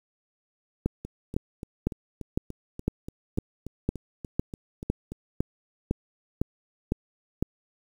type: two click trains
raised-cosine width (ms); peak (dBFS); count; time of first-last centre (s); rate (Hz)
3; -23 / -11; 15 / 14; 1.05-5.12 / 0.86-7.426; 3.44 / 1.98
effects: 8-bit